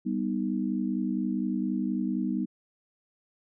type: chord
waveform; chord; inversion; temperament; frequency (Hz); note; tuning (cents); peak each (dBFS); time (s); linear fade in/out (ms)
sine; G augmented; none; equal; 196 / 246.9 / 311.1; G3 / B3 / D#4; 0 / 0 / 0; -30 / -30 / -32; 0.05-2.46; 20
effects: none